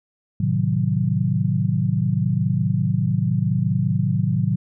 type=chord; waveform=sine; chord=A diminished seventh; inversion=none; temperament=equal; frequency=110 / 130.81 / 155.56 / 185 Hz; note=A2 / C3 / Eb3 / Gb3; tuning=0 / 0 / 0 / 0 cents; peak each=-23 dBFS; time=0.4-4.56 s; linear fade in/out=5 ms; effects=none